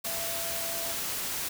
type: tone in noise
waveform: sine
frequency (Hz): 670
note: E5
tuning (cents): +28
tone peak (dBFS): -39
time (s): 0.06-0.94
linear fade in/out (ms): 10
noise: white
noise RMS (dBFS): -33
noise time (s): 0.04-1.49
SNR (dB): -9
effects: none